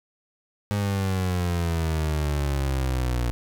30% pulse exponential sweep, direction down, 103.6 to 59 Hz, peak -20 dBFS, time 0.71-3.31 s, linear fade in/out 0 ms, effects none

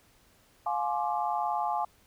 sine chord, D half-diminished seventh, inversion first, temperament just, 704.8 / 845.8 / 1057.2 / 1174.7 Hz, F5 / Ab5 / C6 / D6, +16 / +31 / +18 / 0 cents, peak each -32 / -30 / -36 / -36 dBFS, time 0.66-1.85 s, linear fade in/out 5 ms, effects pink hiss -63 dBFS RMS until 2.06 s

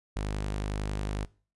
sawtooth tone, 51 Hz, G#1, 31 cents flat, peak -26 dBFS, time 0.16-1.25 s, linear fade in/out 5 ms, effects noise-tail reverb RT60 0.4 s tail -22 dB re dry + resampled to 24000 Hz

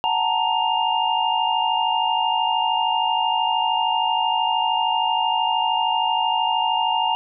sine tone cluster, 743 / 877 / 930 / 2813 Hz, F#5 / A5 / A#5 / F7, +7 / -6 / -4 / +12 cents, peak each -25 / -23 / -22 / -25 dBFS, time 0.04-7.15 s, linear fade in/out 0 ms, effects none

